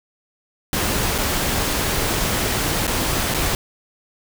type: noise with dropouts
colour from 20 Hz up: pink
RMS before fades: -21 dBFS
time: 0.73-3.55 s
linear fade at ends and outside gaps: 1 ms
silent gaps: 1.18-1.184 / 2.869-2.877 / 3.34-3.345 s
effects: none